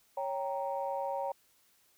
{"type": "chord", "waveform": "sine", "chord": "G diminished", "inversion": "second", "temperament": "equal", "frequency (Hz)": [554.4, 784, 932.3], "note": ["Db5", "G5", "Bb5"], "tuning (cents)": [0, 0, 0], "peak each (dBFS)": [-35, -37, -37], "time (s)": [0.17, 1.32], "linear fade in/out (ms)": 5, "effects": ["tanh soft clip ceiling -23 dBFS", "white hiss -68 dBFS RMS until 1.97 s"]}